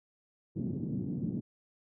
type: band-pass noise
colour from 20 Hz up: pink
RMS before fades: -35 dBFS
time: 0.55-1.41 s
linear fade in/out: 20 ms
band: 130 to 280 Hz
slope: 24 dB/octave
effects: none